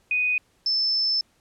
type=tone pair in turn; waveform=sine; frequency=2489 / 5274 Hz; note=D#7 / E8; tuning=0 / 0 cents; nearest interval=octave + minor second; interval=1300 cents; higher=second; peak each=-20 dBFS; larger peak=neither; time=0.11-0.38 / 0.66-1.21 s; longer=second; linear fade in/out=2 ms; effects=pink hiss -64 dBFS RMS until 1.4 s + low-pass 11000 Hz 12 dB/octave